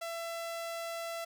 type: tone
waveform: sawtooth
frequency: 670 Hz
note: E5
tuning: 28 cents sharp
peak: -33 dBFS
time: 0.01-1.25 s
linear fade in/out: 10 ms
effects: none